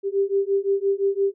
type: beating tone pair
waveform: sine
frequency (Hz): 392 / 397.8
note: G4 / G4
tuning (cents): 0 / +25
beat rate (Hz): 5.8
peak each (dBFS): -22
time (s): 0.03-1.34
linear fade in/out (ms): 50
effects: none